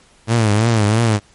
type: tone with vibrato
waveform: sawtooth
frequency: 110 Hz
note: A2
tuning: in tune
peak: -8 dBFS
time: 0.27-1.2 s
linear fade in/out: 50 ms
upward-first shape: triangle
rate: 3 Hz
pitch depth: 140 cents each way
effects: pink hiss -51 dBFS RMS until 1.34 s + MP3 48 kbps